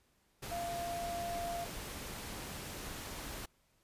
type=tone in noise; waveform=sine; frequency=690 Hz; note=F5; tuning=21 cents flat; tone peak=-37 dBFS; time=0.51-1.65 s; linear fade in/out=10 ms; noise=pink; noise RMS=-44 dBFS; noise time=0.42-3.46 s; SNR=+4 dB; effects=pink hiss -73 dBFS RMS until 3.83 s + resampled to 32000 Hz